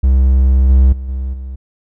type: tone with level steps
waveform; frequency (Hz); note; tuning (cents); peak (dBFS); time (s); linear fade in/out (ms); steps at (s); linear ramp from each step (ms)
triangle; 65.41; C2; 0; -5 / -3 / -19 / -15 / -21; 0.03-1.56; 10; 0.69 / 0.92 / 1.08 / 1.33; 10
effects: none

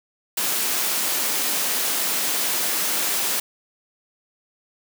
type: high-pass noise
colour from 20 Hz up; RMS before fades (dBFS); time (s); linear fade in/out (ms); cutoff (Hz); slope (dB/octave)
white; -23; 0.37-3.4; 5; 190; 24
effects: none

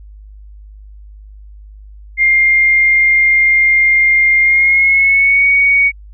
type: tone with pitch glide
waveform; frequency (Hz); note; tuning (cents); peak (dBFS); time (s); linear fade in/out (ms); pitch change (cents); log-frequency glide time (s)
sine; 2113 to 2239; C7 to C#7; +16 to +17; -7; 2.17-5.92; 50; +101; 4.41-5.45
effects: added 51 Hz sine -33 dBFS peak until 6.13 s

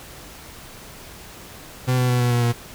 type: tone with pitch steps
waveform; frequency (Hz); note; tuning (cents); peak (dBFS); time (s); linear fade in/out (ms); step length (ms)
40% pulse; 127.1 / 125.42 / 123.77 / 122.13 / 120.52 / 118.93; C3 / B2 / B2 / B2 / B2 / A#2; -50 / +27 / +4 / -19 / -42 / +35; -16; 1.87-2.53; 20; 110
effects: pink hiss -41 dBFS RMS until 2.74 s

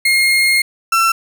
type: tone pair in turn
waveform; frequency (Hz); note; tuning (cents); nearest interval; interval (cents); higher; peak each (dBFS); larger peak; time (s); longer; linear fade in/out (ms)
35% pulse; 2139 / 1343.6; C7 / E6; +38 / +33; minor sixth; 805; first; -9; neither; 0.05-0.62 / 0.92-1.12; first; 5
effects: none

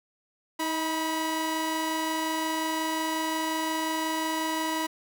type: tone pair together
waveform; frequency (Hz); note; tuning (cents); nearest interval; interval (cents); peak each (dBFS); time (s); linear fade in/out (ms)
sawtooth; 316.8 / 976; D#4 / B5; +31 / -21; octave + perfect fifth; 1948; -26; 0.59-4.87; 10
effects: none

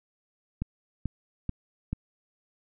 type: click train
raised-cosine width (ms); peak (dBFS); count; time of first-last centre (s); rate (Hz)
5; -17; 4; 0.62-1.93; 2.29
effects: none

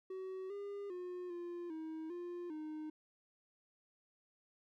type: tone with pitch steps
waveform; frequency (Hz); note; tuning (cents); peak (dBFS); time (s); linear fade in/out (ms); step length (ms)
triangle; 376.9 / 403.6 / 359.4 / 348.1 / 317.9 / 350.8 / 308.7; F#4 / G#4 / F4 / F4 / D#4 / F4 / D#4; +32 / -49 / +50 / -6 / +37 / +8 / -14; -40; 0.1-2.9; 5; 400
effects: none

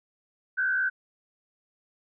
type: tone with frequency modulation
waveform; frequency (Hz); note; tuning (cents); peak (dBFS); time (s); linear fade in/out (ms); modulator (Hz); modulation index
sine; 1532; G6; -40; -23; 0.57-0.9; 20; 66.3; 0.88
effects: none

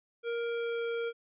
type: tone with pitch glide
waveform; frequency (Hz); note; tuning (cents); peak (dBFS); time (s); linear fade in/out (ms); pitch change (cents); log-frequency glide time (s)
square; 468.2 to 465.5; A#4 to A#4; +8 to -2; -32; 0.23-1.13; 50; -10; 0.46-0.86
effects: resampled to 8000 Hz

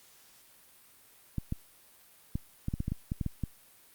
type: clicks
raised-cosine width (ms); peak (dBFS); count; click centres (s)
5; -19; 12; 1.383 / 1.524 / 2.355 / 2.684 / 2.739 / 2.804 / 2.881 / 2.92 / 3.119 / 3.212 / 3.263 / 3.437
effects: white hiss -59 dBFS RMS until 3.94 s + Opus 48 kbps

